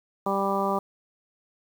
harmonic tone, 196.7 Hz, G3, 6 cents sharp, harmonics 1 / 2 / 3 / 4 / 5 / 6, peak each -30 / -30 / -30 / -30 / -30 / -30 dBFS, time 0.26-0.79 s, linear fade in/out 5 ms, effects 8-bit

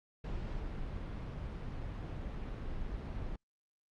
brown noise, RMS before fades -40 dBFS, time 0.24-3.36 s, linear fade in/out 5 ms, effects low-pass 4000 Hz 12 dB/octave + Opus 48 kbps

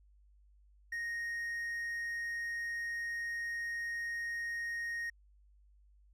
triangle tone, 1864.7 Hz, A#6, in tune, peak -34 dBFS, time 0.92-5.1 s, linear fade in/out 5 ms, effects added 50 Hz sine -61 dBFS peak until 6.13 s

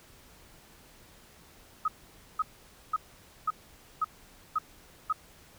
sine tone bursts, 1266 Hz, D#6, 30 cents sharp, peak -24 dBFS, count 7, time 1.85-5.127 s, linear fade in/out 5 ms, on 31 ms, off 510 ms, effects pink hiss -56 dBFS RMS until 5.58 s

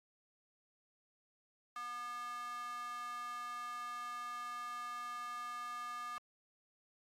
square tone with high-pass filter, 242.2 Hz, B3, 34 cents flat, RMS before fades -44 dBFS, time 1.76-6.18 s, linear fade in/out 0 ms, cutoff 1200 Hz, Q 5, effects low-pass 11000 Hz 12 dB/octave + AAC 48 kbps

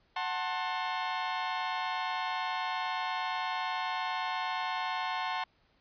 sawtooth chord, F# diminished, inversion none, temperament just, 740 / 888 / 1065.6 Hz, F#5 / A5 / C6, 0 / +16 / +31 cents, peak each -32 dBFS, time 0.16-5.44 s, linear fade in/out 5 ms, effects pink hiss -69 dBFS RMS until 5.8 s + resampled to 11025 Hz

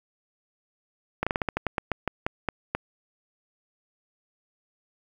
slowing click train, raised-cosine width 0.5 ms, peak -10 dBFS, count 14, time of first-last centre 1.23-2.75 s, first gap 36 ms, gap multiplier 1.18, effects 8-bit

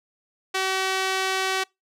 sawtooth tone with band-pass filter, 380 Hz, F#4, 46 cents sharp, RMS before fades -25 dBFS, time 0.54-1.64 s, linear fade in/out 10 ms, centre 2900 Hz, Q 0.52, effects noise-tail reverb RT60 0.2 s tail -26 dB re dry

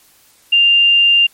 sine tone, 2794 Hz, F7, in tune, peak -7 dBFS, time 0.52-1.27 s, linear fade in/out 10 ms, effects white hiss -50 dBFS RMS until 1.33 s + MP3 64 kbps

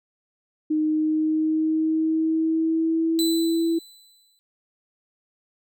sine tone with pitch glide, 308.7 to 330.9 Hz, D#4 to E4, -14 to +7 cents, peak -19 dBFS, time 0.7-3.79 s, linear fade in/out 10 ms, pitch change +121 cents, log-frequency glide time 0.8-3.65 s
sawtooth tone with exponential decay, 3998 Hz, B7, 20 cents sharp, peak -20 dBFS, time 3.19-4.39 s, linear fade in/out 0 ms, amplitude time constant 260 ms
effects none

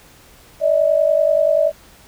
sine tone pair together, 585 / 635.4 Hz, D5 / D#5, -7 / +36 cents, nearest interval minor second, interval 143 cents, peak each -15 dBFS, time 0.6-1.72 s, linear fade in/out 50 ms, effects pink hiss -47 dBFS RMS until 2.07 s

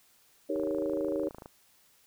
sine chord, Eb dominant seventh, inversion none, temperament equal, 311.1 / 392 / 466.2 / 554.4 Hz, Eb4 / G4 / Bb4 / Db5, 0 / 0 / 0 / 0 cents, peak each -33 / -35 / -36 / -33 dBFS, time 0.49-1.29 s, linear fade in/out 10 ms
click train, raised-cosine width 1 ms, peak -30 dBFS, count 25, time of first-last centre 0.56-1.459 s, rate 26.7 Hz
effects white hiss -64 dBFS RMS until 2.06 s

